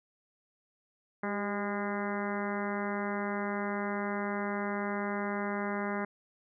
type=harmonic tone with a mistuned harmonic; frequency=203.9 Hz; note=G#3; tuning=32 cents flat; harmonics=1 / 2 / 3 / 4 / 5 / 6 / 7 / 8 / 9 / 10; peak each=-35 / -38 / -40 / -41 / -42 / -43 / -43 / -44 / -45 / -45 dBFS; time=1.23-6.05 s; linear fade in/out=5 ms; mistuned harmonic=2; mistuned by=-40 cents; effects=none